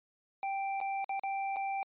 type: tone with dropouts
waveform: square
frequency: 784 Hz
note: G5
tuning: in tune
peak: -33 dBFS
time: 0.43-1.83 s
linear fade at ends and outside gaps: 1 ms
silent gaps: 0.803-0.812 / 1.044-1.093 / 1.195-1.235 / 1.561-1.567 s
effects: resampled to 8000 Hz